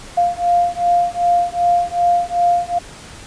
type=beating tone pair; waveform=sine; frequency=698.5 / 701.1 Hz; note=F5 / F5; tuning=0 / +7 cents; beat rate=2.6 Hz; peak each=-16 dBFS; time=0.17-2.79 s; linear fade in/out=10 ms; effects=pink hiss -37 dBFS RMS until 3.26 s + resampled to 22050 Hz